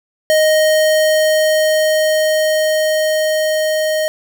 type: tone with level ramp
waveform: square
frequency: 622.3 Hz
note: D#5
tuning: in tune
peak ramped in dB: -10 to -15 dBFS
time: 0.3-4.08 s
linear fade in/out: 0 ms
effects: none